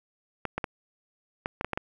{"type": "clicks", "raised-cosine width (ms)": 0.5, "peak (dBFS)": -14, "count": 8, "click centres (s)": [0.453, 0.58, 0.642, 1.459, 1.611, 1.646, 1.733, 1.775], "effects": ["9-bit"]}